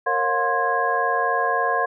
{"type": "tone cluster", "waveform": "sine", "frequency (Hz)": [463.5, 547, 715, 1053, 1651], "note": ["A#4", "C#5", "F5", "C6", "G#6"], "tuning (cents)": [-10, -23, 41, 11, -11], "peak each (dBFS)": [-27, -28, -24, -23, -25], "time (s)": [0.06, 1.86], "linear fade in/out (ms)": 10, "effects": []}